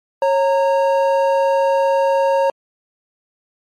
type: tone pair together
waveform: triangle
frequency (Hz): 546.9 / 924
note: C#5 / A#5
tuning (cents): -23 / -16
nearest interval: major sixth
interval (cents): 907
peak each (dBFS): -12 / -16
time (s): 0.22-2.5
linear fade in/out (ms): 2
effects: MP3 64 kbps